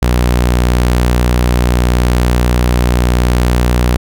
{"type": "tone", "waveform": "sawtooth", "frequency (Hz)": 60.8, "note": "B1", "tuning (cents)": -26, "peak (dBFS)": -5, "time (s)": [0.02, 3.97], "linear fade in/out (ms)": 5, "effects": []}